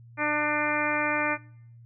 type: harmonic tone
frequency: 298.7 Hz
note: D4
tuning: 29 cents sharp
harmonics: 1 / 2 / 3 / 4 / 5 / 6 / 7 / 8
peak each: -32 / -32 / -32 / -32 / -32 / -32 / -32 / -32 dBFS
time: 0.17-1.38 s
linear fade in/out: 50 ms
effects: noise-tail reverb RT60 0.7 s tail -24 dB re dry + added 117 Hz sine -47 dBFS peak until 1.85 s